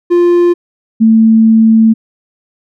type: tone pair in turn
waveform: triangle / sine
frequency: 349.2 / 222.9 Hz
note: F4 / A3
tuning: 0 / +23 cents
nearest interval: minor sixth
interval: 777 cents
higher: first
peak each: -3 dBFS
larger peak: neither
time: 0.1-0.54 / 1-1.94 s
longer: second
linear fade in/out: 20 ms
effects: none